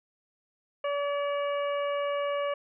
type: harmonic tone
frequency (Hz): 572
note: D5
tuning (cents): -46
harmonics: 1 / 2 / 3 / 4 / 5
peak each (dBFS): -28 / -34 / -43 / -42 / -43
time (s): 0.84-2.54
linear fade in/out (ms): 5
effects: none